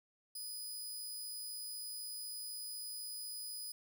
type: tone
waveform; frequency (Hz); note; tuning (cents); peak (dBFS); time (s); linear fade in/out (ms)
15% pulse; 4978; D#8; 0; -36; 0.35-3.72; 5
effects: none